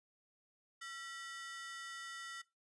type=ring-modulated tone; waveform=sawtooth; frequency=1644 Hz; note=G#6; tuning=18 cents flat; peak=-39 dBFS; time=0.81-2.42 s; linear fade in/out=10 ms; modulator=291 Hz; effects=noise-tail reverb RT60 0.2 s tail -17 dB re dry + resampled to 22050 Hz